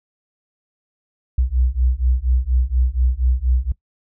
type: beating tone pair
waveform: sine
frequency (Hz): 60.6 / 64.8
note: B1 / C2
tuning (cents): -32 / -16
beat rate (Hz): 4.2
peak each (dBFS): -18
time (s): 1.38-3.72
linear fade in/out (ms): 5
effects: noise-tail reverb RT60 0.1 s tail -20 dB re dry